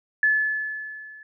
sine tone with level ramp, 1726 Hz, A6, 34 cents flat, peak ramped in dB -15 to -42 dBFS, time 0.23-1.23 s, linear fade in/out 2 ms, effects none

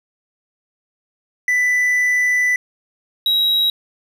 triangle tone pair in turn, 1987 / 3845 Hz, B6 / B7, +10 / -47 cents, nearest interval major seventh, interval 1143 cents, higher second, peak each -12 dBFS, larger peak neither, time 1.48-2.56 / 3.26-3.7 s, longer first, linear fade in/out 2 ms, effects none

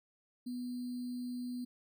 sine tone with sample-and-hold, 246.9 Hz, B3, in tune, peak -37 dBFS, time 0.46-1.65 s, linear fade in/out 10 ms, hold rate 4410 Hz, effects none

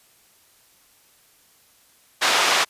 pink band-pass noise, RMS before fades -19 dBFS, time 2.21-2.65 s, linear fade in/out 20 ms, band 780 to 5800 Hz, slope 12 dB/octave, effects white hiss -57 dBFS RMS until 2.69 s + resampled to 32000 Hz

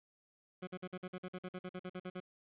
20% pulse tone bursts, 182.8 Hz, F#3, 21 cents flat, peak -36 dBFS, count 16, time 0.62-2.203 s, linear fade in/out 10 ms, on 53 ms, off 49 ms, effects resampled to 8000 Hz + 11-bit

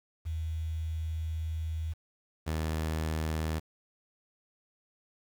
sine / sawtooth tone pair in turn, 80.3 / 78.92 Hz, E2 / D#2, -45 / +25 cents, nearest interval unison, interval 30 cents, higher first, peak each -31 / -26 dBFS, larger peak second, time 0.25-1.94 / 2.46-3.6 s, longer first, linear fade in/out 20 ms, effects 9-bit

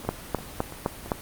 two click trains, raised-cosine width 1 ms, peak -9 / -23 dBFS, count 5 / 4, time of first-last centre 0.09-1.118 / 0.05-1.06 s, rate 3.89 / 2.97 Hz, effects pink hiss -41 dBFS RMS until 1.21 s + Opus 32 kbps

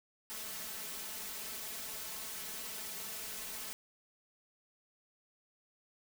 white noise with comb filter, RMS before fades -43 dBFS, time 0.3-3.73 s, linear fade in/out 0 ms, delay 4.6 ms, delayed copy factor +1, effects none

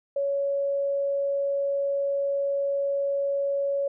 sine tone, 559 Hz, C#5, 14 cents sharp, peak -23 dBFS, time 0.16-3.88 s, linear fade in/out 5 ms, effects none

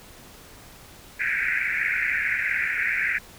white band-pass noise, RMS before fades -25 dBFS, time 1.19-3.19 s, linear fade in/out 20 ms, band 1500 to 2400 Hz, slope 96 dB/octave, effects pink hiss -47 dBFS RMS until 3.38 s

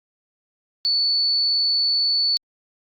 sine tone, 4461 Hz, C#8, 10 cents sharp, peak -17 dBFS, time 0.85-2.37 s, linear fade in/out 0 ms, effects Opus 48 kbps

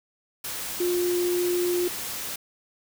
sine tone in noise, 354.1 Hz, F4, 24 cents sharp, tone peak -22 dBFS, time 0.8-1.88 s, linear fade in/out 5 ms, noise white, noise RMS -33 dBFS, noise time 0.44-2.36 s, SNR +8 dB, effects none

